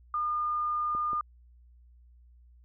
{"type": "tone", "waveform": "sine", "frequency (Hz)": 1213, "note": "D#6", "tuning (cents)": -44, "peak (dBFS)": -27, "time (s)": [0.14, 1.21], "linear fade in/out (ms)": 2}
{"type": "clicks", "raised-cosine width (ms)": 2, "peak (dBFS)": -30, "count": 2, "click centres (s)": [0.95, 1.132]}
{"effects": ["added 60 Hz sine -54 dBFS peak until 2.64 s"]}